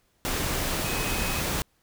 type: tone in noise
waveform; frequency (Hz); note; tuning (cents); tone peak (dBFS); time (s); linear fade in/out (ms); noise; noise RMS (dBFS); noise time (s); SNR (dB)
sine; 2531; D#7; +29; -35; 0.85-1.4; 0; pink; -28; 0.25-1.62; -10
effects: pink hiss -68 dBFS RMS until 1.82 s